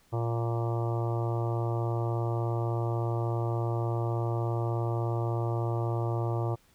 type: harmonic tone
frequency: 116.54 Hz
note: A#2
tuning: in tune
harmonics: 1 / 3 / 4 / 5 / 6 / 7 / 8 / 9 / 10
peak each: -28 / -35 / -40 / -40 / -40 / -43 / -43 / -49 / -44 dBFS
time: 0.12-6.56 s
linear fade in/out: 20 ms
effects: pink hiss -64 dBFS RMS until 6.74 s